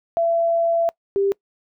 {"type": "tone pair in turn", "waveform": "sine", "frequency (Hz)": [672, 395.7], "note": ["E5", "G4"], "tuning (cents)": [33, 16], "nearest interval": "major sixth", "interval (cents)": 917, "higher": "first", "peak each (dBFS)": -16, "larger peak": "neither", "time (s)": [[0.17, 0.89], [1.16, 1.32]], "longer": "first", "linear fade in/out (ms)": 0, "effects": ["noise-tail reverb RT60 0.1 s tail -24 dB re dry"]}